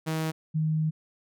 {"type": "tone pair in turn", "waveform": ["sawtooth", "sine"], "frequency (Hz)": [159, 156.54], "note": ["D#3", "D#3"], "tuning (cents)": [38, 11], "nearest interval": "unison", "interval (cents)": 27, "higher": "first", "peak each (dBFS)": -23, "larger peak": "neither", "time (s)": [[0.06, 0.32], [0.54, 0.91]], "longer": "second", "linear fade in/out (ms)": 20, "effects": []}